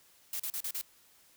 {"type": "noise bursts", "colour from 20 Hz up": "blue", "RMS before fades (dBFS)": -36, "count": 5, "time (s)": [0.33, 0.813], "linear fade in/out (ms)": 2, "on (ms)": 67, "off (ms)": 37, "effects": ["white hiss -63 dBFS RMS until 1.36 s"]}